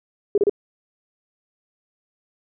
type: tone bursts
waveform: sine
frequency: 407.3 Hz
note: G#4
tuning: 34 cents flat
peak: -13 dBFS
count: 3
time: 0.35-0.496 s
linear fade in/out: 2 ms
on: 28 ms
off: 31 ms
effects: none